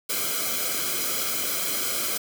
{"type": "noise with comb filter", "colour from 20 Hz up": "white", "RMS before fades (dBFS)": -27, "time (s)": [0.09, 2.18], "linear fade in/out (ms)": 10, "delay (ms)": 1.1, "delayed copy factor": -0.85, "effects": []}